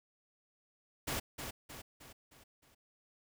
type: noise with echo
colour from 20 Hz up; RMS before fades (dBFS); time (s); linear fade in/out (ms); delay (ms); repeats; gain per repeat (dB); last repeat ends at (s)
pink; -37; 1.07-1.2; 10; 310; 5; -6; 2.75
effects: none